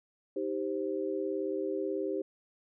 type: chord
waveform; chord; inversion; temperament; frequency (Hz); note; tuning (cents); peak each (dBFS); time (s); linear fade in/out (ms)
sine; C minor; first; just; 314 / 392.4 / 523.3; Eb4 / G4 / C5; +16 / +2 / 0; -36 / -33 / -37; 0.36-2.22; 5
effects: none